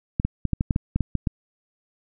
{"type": "clicks", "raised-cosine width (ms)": 5, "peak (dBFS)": -9, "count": 11, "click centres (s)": [0.199, 0.25, 0.453, 0.533, 0.609, 0.708, 0.761, 0.96, 1.007, 1.153, 1.272], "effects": []}